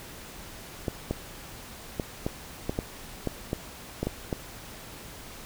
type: clicks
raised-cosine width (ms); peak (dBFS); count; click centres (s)
2; -14; 11; 0.882 / 1.11 / 1.998 / 2.265 / 2.695 / 2.789 / 3.273 / 3.531 / 4.03 / 4.07 / 4.328
effects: pink hiss -44 dBFS RMS until 5.45 s